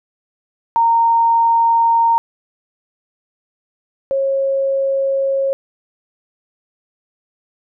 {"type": "tone pair in turn", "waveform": "sine", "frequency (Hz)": [923, 543.8], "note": ["A#5", "C#5"], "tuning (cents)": [-17, -33], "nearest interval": "major sixth", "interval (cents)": 916, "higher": "first", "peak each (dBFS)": [-10, -14], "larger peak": "first", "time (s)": [[0.76, 2.18], [4.11, 5.53]], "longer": "neither", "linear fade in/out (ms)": 0, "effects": []}